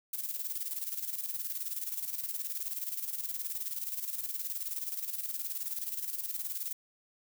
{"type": "noise with tremolo", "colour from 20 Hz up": "violet", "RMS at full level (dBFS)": -35, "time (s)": [0.13, 6.73], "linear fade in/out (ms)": 5, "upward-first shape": "square", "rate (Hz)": 19, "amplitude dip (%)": 60, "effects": []}